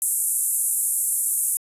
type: band-pass noise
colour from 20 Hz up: white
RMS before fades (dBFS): -23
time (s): 0.02-1.57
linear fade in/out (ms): 0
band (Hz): 8100 to 12000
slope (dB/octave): 48
effects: resampled to 32000 Hz